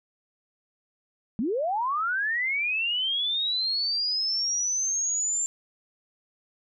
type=linear sweep; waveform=sine; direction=up; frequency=194.4 to 7330 Hz; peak=-24 dBFS; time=1.39-5.46 s; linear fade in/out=0 ms; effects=none